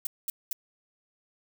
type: noise bursts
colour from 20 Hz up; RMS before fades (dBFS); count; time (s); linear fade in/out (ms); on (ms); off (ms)
violet; -31; 3; 0.05-0.53; 2; 20; 210
effects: none